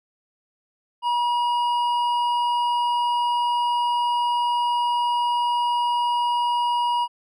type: tone with hard clipping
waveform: sine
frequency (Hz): 961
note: B5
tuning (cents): -48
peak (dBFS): -21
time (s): 1.02-7.08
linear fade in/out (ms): 50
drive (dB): 7
effects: none